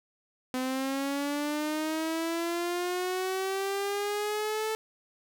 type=linear sweep; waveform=sawtooth; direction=up; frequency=254.1 to 440 Hz; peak=-25 dBFS; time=0.54-4.75 s; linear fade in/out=0 ms; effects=none